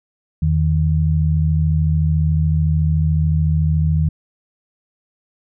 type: tone pair together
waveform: sine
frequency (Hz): 82.2 / 155.98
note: E2 / D#3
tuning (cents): -4 / +5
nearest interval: major seventh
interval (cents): 1109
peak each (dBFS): -16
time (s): 0.42-4.09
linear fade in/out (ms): 5
effects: none